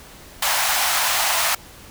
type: high-pass noise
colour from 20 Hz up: pink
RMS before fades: -20 dBFS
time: 0.42-1.55 s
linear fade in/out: 5 ms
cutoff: 660 Hz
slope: 48 dB/octave
effects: pink hiss -43 dBFS RMS until 1.9 s